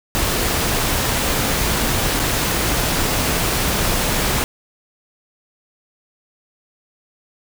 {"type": "noise with dropouts", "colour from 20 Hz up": "pink", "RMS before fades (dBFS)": -19, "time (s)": [0.15, 4.44], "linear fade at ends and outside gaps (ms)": 0, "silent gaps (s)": [2.193, 2.198], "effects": []}